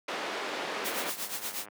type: band-pass noise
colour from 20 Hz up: pink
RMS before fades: -35 dBFS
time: 0.08-1.1 s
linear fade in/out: 5 ms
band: 360 to 3500 Hz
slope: 12 dB/octave
type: noise with tremolo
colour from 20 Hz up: white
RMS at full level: -33 dBFS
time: 0.84-1.66 s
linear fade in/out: 20 ms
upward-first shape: triangle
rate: 8.4 Hz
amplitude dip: 80%
type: click train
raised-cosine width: 0.5 ms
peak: -32 dBFS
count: 54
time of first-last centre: 1.17-1.685 s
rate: 103 Hz
effects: high-pass 200 Hz 12 dB/octave